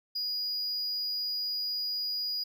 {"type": "tone", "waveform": "triangle", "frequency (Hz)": 4898, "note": "D#8", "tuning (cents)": -28, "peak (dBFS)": -29, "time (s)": [0.15, 2.44], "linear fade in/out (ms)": 10, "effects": []}